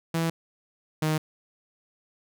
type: tone pair in turn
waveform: sawtooth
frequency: 164.81 / 155.56 Hz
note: E3 / D#3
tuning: 0 / 0 cents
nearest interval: minor second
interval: 100 cents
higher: first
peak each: -20 / -19 dBFS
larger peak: second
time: 0.14-0.3 / 1.02-1.18 s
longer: neither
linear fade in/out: 5 ms
effects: none